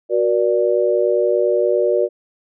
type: chord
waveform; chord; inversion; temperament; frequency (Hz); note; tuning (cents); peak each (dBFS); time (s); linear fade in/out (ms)
sine; Gb augmented; none; equal with one note detuned; 370 / 477.1 / 587.3; Gb4 / Bb4 / D5; 0 / +40 / 0; -18; 0.09-2.09; 50
effects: none